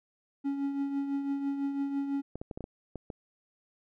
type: tone with tremolo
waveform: triangle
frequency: 278.7 Hz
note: C#4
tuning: 9 cents sharp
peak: -25 dBFS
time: 0.44-2.22 s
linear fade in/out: 20 ms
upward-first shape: triangle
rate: 6 Hz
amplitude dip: 55%
type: clicks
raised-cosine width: 2 ms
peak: -25 dBFS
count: 8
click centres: 2.356 / 2.415 / 2.512 / 2.575 / 2.607 / 2.641 / 2.957 / 3.102 s
effects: none